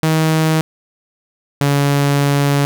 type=tone pair in turn; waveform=sawtooth; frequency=158.5 / 141.9 Hz; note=D#3 / C#3; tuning=+32 / +41 cents; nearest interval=major second; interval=191 cents; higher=first; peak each=-8 dBFS; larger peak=neither; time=0.03-0.61 / 1.61-2.65 s; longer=second; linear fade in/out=0 ms; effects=none